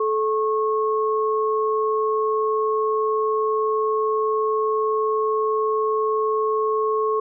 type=tone pair together; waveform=sine; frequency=434 / 1092.4 Hz; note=A4 / C#6; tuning=-24 / -26 cents; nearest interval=octave + major third; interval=1598 cents; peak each=-20 / -23 dBFS; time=0-7.2 s; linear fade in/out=5 ms; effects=none